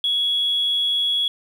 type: tone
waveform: sine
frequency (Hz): 3352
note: G#7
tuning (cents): +15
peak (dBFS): -17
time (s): 0.04-1.28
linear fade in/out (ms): 2
effects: tanh soft clip ceiling -13 dBFS + 8-bit